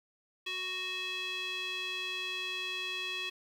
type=tone with band-pass filter; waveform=square; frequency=370 Hz; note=F#4; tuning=in tune; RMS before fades=-37 dBFS; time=0.46-3.3 s; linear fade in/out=10 ms; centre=3000 Hz; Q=5.8; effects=10-bit